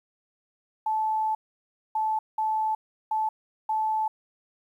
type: tone bursts at uneven times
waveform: sine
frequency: 871 Hz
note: A5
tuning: 18 cents flat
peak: -23 dBFS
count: 5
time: 0.86-1.35 / 1.95-2.19 / 2.38-2.75 / 3.11-3.29 / 3.69-4.08 s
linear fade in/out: 5 ms
effects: 10-bit